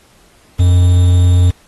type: tone with quantisation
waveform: triangle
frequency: 89.2 Hz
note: F2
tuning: 37 cents sharp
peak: -4 dBFS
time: 0.59-1.51 s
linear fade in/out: 10 ms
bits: 5
effects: pink hiss -49 dBFS RMS until 1.67 s + AAC 32 kbps